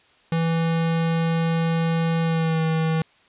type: tone with pitch glide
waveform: square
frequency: 164.81 to 160.67 Hz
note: E3 to E3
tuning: 0 to -44 cents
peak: -20 dBFS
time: 0.32-3.02 s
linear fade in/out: 2 ms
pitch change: -44 cents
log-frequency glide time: 2.22-2.62 s
effects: white hiss -57 dBFS RMS until 3.28 s + resampled to 8000 Hz